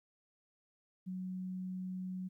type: tone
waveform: sine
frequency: 185 Hz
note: F#3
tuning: in tune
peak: -38 dBFS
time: 1.06-2.29 s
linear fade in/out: 20 ms
effects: 13-bit